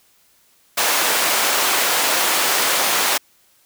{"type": "high-pass noise", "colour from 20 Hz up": "pink", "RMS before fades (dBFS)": -18, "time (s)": [0.77, 3.18], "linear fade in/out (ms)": 10, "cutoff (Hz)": 630, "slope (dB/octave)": 12, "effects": ["white hiss -57 dBFS RMS until 3.65 s"]}